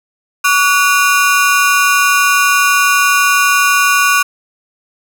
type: ring-modulated tone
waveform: 30% pulse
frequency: 1300 Hz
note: E6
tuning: 24 cents flat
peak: -3 dBFS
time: 0.44-4.23 s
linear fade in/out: 10 ms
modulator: 166 Hz
effects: none